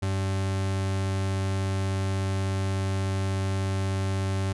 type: tone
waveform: 40% pulse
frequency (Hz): 96.5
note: G2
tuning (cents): -27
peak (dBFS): -24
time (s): 0.02-4.53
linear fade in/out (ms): 10
effects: resampled to 24000 Hz